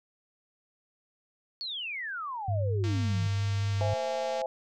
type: exponential sweep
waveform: sine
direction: down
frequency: 4499 to 146.83 Hz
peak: -33 dBFS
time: 1.61-3.27 s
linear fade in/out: 0 ms
type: tone with vibrato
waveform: sine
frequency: 100.8 Hz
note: G2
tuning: 49 cents sharp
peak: -26 dBFS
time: 2.48-3.94 s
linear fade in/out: 5 ms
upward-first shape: square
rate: 4.4 Hz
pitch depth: 12 cents each way
type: click train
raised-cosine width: 0.2 ms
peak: -25 dBFS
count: 362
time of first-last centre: 2.84-4.416 s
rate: 229 Hz
type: chord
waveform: sine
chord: C augmented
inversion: none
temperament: equal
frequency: 523.3 / 659.3 / 830.6 Hz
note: C5 / E5 / G#5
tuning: 0 / 0 / 0 cents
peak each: -32 / -33 / -35 dBFS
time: 3.81-4.46 s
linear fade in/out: 0 ms
effects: none